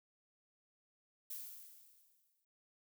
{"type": "noise with exponential decay", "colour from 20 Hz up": "violet", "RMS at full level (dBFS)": -44, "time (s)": [1.3, 2.45], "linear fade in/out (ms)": 5, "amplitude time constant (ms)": 250, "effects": []}